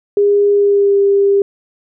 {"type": "tone with pitch glide", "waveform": "sine", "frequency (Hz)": [406.8, 398.7], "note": ["G#4", "G4"], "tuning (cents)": [-36, 29], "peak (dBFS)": -8, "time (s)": [0.17, 1.42], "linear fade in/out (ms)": 2, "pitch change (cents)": -35, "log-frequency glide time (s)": [0.52, 0.99], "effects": []}